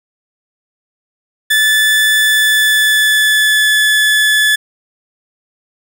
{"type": "tone with pitch glide", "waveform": "30% pulse", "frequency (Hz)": [1744, 1723], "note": ["A6", "A6"], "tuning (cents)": [-16, -37], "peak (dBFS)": -6, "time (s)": [1.5, 4.56], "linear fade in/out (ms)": 10, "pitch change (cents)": -21, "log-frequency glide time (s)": [2.15, 3.8], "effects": []}